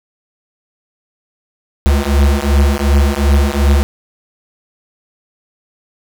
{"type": "beating tone pair", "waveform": "square", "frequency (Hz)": [69.1, 71.8], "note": ["C#2", "D2"], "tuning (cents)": [-5, -39], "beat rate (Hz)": 2.7, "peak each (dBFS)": -13, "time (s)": [1.86, 3.83], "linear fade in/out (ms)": 0, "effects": []}